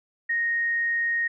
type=tone; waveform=sine; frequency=1864 Hz; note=A#6; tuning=1 cent flat; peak=-22 dBFS; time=0.29-1.28 s; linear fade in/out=10 ms; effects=none